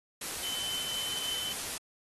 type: tone in noise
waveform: sine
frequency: 3052 Hz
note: G7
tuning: 47 cents flat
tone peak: -34 dBFS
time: 0.43-1.53 s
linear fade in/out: 5 ms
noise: white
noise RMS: -37 dBFS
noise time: 0.21-1.78 s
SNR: 0 dB
effects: AAC 32 kbps